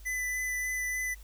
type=tone with vibrato; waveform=square; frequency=2000 Hz; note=B6; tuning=21 cents sharp; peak=-31 dBFS; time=0.05-1.15 s; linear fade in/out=20 ms; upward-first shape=sine; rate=3.4 Hz; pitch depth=9 cents each way; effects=added 50 Hz sine -46 dBFS peak until 1.23 s + white hiss -59 dBFS RMS until 1.23 s